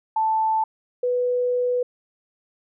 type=tone pair in turn; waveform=sine; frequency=880 / 493.9 Hz; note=A5 / B4; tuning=0 / 0 cents; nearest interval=minor seventh; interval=1000 cents; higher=first; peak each=-18 / -19 dBFS; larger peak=first; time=0.16-0.64 / 1.03-1.83 s; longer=second; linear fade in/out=5 ms; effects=none